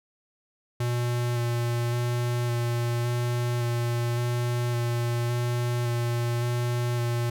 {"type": "tone with vibrato", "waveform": "square", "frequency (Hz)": 120, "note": "B2", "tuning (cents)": -49, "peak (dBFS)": -25, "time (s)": [0.8, 7.3], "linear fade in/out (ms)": 5, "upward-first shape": "square", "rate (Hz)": 0.89, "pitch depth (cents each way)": 13, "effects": []}